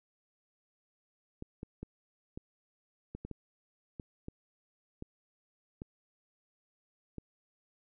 clicks, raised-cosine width 3 ms, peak -28 dBFS, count 12, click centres 1.424 / 1.631 / 1.83 / 2.375 / 3.15 / 3.25 / 3.313 / 3.998 / 4.284 / 5.024 / 5.819 / 7.183 s, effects none

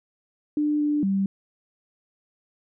sine tone with pitch steps, 298.1 / 295.8 / 195.1 Hz, D4 / D4 / G3, +26 / +13 / -8 cents, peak -20 dBFS, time 0.57-1.26 s, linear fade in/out 2 ms, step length 230 ms, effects none

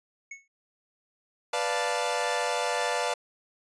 square tone with exponential decay, 2203 Hz, C#7, 11 cents flat, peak -36 dBFS, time 0.31-0.48 s, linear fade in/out 5 ms, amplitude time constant 36 ms
sawtooth chord, B half-diminished seventh, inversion none, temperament equal, 493.9 / 587.3 / 698.5 / 880 Hz, B4 / D5 / F5 / A5, 0 / 0 / 0 / 0 cents, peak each -28 dBFS, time 1.53-3.14 s, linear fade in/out 5 ms
effects resampled to 22050 Hz

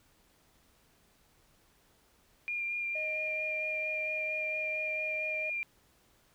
sine tone with vibrato, 2401 Hz, D7, 38 cents sharp, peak -32 dBFS, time 2.48-5.63 s, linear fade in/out 0 ms, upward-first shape sine, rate 4.4 Hz, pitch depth 16 cents each way
triangle tone, 622.3 Hz, D#5, in tune, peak -37 dBFS, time 2.95-5.5 s, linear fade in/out 5 ms
effects pink hiss -67 dBFS RMS until 6.34 s

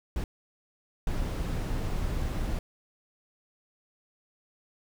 brown noise bursts at uneven times, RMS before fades -30 dBFS, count 2, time 0.16-0.24 / 1.07-2.59 s, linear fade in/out 2 ms, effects none

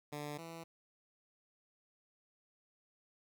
10% pulse tone pair in turn, 147.5 / 165.56 Hz, D3 / E3, +8 / +8 cents, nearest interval major second, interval 200 cents, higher second, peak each -33 / -38 dBFS, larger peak first, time 0.12-0.38 / 0.38-0.64 s, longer neither, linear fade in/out 10 ms, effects none

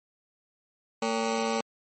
20% pulse ring-modulated tone, 340.4 Hz, F4, 44 cents flat, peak -18 dBFS, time 1.02-1.61 s, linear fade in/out 5 ms, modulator 114 Hz, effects MP3 32 kbps

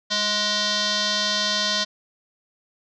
sine tone with frequency modulation, 205.4 Hz, G#3, 19 cents flat, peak -20 dBFS, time 0.1-1.85 s, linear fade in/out 20 ms, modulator 837 Hz, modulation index 6.1, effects none

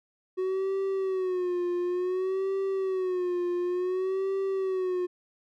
triangle tone with vibrato, 370 Hz, F#4, in tune, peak -24 dBFS, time 0.37-5.07 s, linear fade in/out 20 ms, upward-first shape sine, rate 0.56 Hz, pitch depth 83 cents each way, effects none

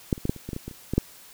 clicks, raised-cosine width 3 ms, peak -8 / -26 / -14 / -9 / -27 / -20 / -18 / -19 / -21 / -29 / -13 / -6 dBFS, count 12, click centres 0.128 / 0.179 / 0.254 / 0.295 / 0.363 / 0.49 / 0.532 / 0.564 / 0.68 / 0.712 / 0.936 / 0.98 s, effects white hiss -49 dBFS RMS until 1.33 s

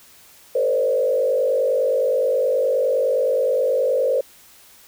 sine tone with frequency modulation, 523 Hz, C5, 1 cent flat, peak -16 dBFS, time 0.55-4.21 s, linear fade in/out 5 ms, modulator 49.6 Hz, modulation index 1.2, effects white hiss -49 dBFS RMS until 4.87 s

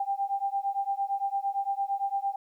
sine beating tone pair, 788 / 796.8 Hz, G5 / G5, +9 / +28 cents, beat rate 8.8 Hz, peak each -30 dBFS, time 0-2.36 s, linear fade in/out 5 ms, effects 11-bit

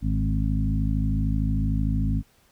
harmonic tone with a mistuned harmonic, 53.2 Hz, G#1, 42 cents sharp, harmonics 1 / 2 / 3 / 4 / 5, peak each -24 / -27 / -29 / -30 / -31 dBFS, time 0.01-2.23 s, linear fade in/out 50 ms, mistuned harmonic 3, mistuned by -24 cents, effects pink hiss -61 dBFS RMS until 2.51 s

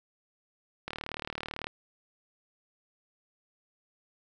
click train, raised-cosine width 0.3 ms, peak -19 dBFS, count 31, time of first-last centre 0.88-1.669 s, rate 38 Hz, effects none

